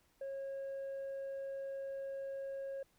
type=tone; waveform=sine; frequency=545 Hz; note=C#5; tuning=29 cents flat; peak=-37 dBFS; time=0.21-2.83 s; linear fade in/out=5 ms; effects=tanh soft clip ceiling -39 dBFS + pink hiss -73 dBFS RMS until 2.98 s